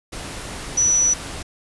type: tone in noise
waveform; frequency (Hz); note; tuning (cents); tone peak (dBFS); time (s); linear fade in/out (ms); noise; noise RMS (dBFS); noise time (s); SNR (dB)
sine; 5920; F#8; 0; -14; 0.77-1.14; 10; pink; -32; 0.12-1.43; +15
effects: resampled to 24000 Hz